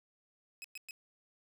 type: tone bursts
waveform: sawtooth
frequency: 2553 Hz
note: D#7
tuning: 44 cents sharp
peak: -40 dBFS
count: 3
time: 0.62-0.909 s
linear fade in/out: 0 ms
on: 23 ms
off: 110 ms
effects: none